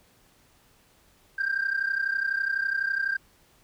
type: tone pair together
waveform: sine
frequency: 1567 / 1599 Hz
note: G6 / G6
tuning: -1 / +34 cents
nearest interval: unison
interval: 35 cents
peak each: -26 dBFS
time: 1.38-3.17 s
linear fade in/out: 10 ms
effects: tanh soft clip ceiling -20 dBFS + pink hiss -61 dBFS RMS until 3.63 s